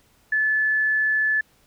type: tone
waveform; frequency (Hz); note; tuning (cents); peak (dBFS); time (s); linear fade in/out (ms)
sine; 1733; A6; -27; -18; 0.32-1.41; 5
effects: pink hiss -60 dBFS RMS until 1.66 s